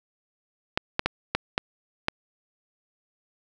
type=clicks; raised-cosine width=0.3 ms; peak=-6 dBFS; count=6; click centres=0.775 / 0.994 / 1.06 / 1.35 / 1.579 / 2.084 s; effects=none